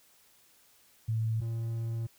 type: tone pair in turn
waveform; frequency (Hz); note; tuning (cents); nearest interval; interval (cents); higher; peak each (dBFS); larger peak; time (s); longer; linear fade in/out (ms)
sine / triangle; 111.6 / 114.47; A2 / A#2; +25 / -31; unison; 44; second; -27 / -29; first; 1.08-1.41 / 1.41-2.07; second; 10
effects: white hiss -63 dBFS RMS until 2.18 s